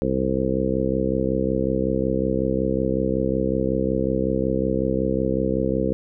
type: harmonic tone with a mistuned harmonic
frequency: 65.41 Hz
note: C2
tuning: in tune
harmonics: 1 / 2 / 3 / 4 / 5 / 6 / 7 / 8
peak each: -31 / -30 / -26 / -28 / -27 / -31 / -26 / -27 dBFS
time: 0.02-5.93 s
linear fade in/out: 0 ms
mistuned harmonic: 1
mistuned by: -67 cents
effects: none